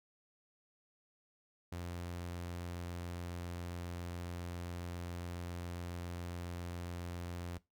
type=tone; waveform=sawtooth; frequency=87.3 Hz; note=F2; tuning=in tune; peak=-37 dBFS; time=1.72-7.58 s; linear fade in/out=5 ms; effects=noise-tail reverb RT60 0.2 s tail -19 dB re dry